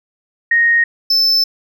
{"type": "tone pair in turn", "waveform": ["sine", "triangle"], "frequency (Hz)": [1864.7, 5274], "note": ["A#6", "E8"], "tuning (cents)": [0, 0], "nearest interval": "octave + tritone", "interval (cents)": 1800, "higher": "second", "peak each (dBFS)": -9, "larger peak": "neither", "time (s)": [[0.51, 0.84], [1.1, 1.44]], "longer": "second", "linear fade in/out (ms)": 5, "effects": []}